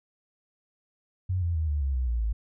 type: tone with pitch steps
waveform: sine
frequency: 92.1 / 85.44 / 79.26 / 73.52 / 68.2 / 63.27 / 58.69 / 54.45 Hz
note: F#2 / F2 / D#2 / D2 / C#2 / B1 / A#1 / A1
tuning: -7 / -37 / +33 / +2 / -28 / +43 / +12 / -17 cents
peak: -24 dBFS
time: 1.29-2.33 s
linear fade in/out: 10 ms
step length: 130 ms
effects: none